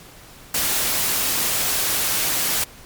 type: noise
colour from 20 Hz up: white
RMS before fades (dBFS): -21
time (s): 0.54-2.64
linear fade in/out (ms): 5
effects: pink hiss -44 dBFS RMS until 2.85 s + MP3 96 kbps